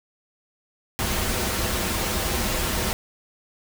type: noise with comb filter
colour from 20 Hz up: pink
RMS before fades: -25 dBFS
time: 0.99-2.93 s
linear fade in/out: 0 ms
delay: 7 ms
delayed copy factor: -0.5
effects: none